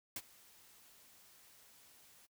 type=noise with ADSR envelope; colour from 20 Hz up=white; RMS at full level=-40 dBFS; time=0.16-2.27 s; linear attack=3 ms; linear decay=45 ms; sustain=-23 dB; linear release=22 ms; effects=noise-tail reverb RT60 0.1 s tail -23 dB re dry